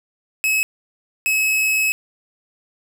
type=tone pair in turn; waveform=45% pulse; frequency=2574 / 2574 Hz; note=E7 / E7; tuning=-42 / -42 cents; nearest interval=unison; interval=0 cents; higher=neither; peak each=-16 dBFS; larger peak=neither; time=0.44-0.63 / 1.26-1.92 s; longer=second; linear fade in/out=0 ms; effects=none